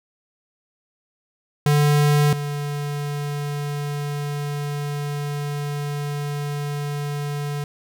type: tone pair in turn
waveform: square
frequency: 146.83 / 145.23 Hz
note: D3 / D3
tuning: 0 / -19 cents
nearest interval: unison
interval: 19 cents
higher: first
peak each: -15 / -25 dBFS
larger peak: first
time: 1.66-2.33 / 2.33-7.64 s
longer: second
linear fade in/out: 2 ms
effects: none